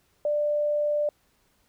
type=tone; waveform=sine; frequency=592 Hz; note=D5; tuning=14 cents sharp; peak=-22 dBFS; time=0.25-1.09 s; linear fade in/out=2 ms; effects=pink hiss -67 dBFS RMS until 1.68 s